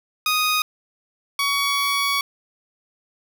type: tone pair in turn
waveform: 15% pulse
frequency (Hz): 1244.5 / 1125.2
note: D#6 / C#6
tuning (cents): 0 / +26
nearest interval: major second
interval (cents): 174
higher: first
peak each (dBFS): -12 / -13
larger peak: first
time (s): 0.26-0.62 / 1.39-2.21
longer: second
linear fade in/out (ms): 2
effects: none